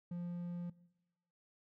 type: tone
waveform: triangle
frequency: 174.5 Hz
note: F3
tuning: 1 cent flat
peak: -37 dBFS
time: 0.11-0.7 s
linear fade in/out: 5 ms
effects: noise-tail reverb RT60 1.0 s tail -21 dB re dry